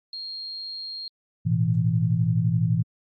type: tone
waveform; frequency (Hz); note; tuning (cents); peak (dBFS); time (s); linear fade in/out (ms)
sine; 4234; C8; +20; -32; 0.13-1.08; 2
type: chord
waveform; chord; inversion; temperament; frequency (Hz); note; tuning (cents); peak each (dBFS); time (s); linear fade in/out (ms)
sine; A suspended second; none; equal with one note detuned; 110 / 121.77 / 164.81; A2 / B2 / E3; 0 / -24 / 0; -24 / -24 / -23; 1.45-2.83; 20
effects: Opus 48 kbps